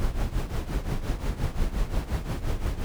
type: noise with tremolo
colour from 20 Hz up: brown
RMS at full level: -24 dBFS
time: 0-2.84 s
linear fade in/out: 0 ms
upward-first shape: triangle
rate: 5.7 Hz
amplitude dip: 80%
effects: none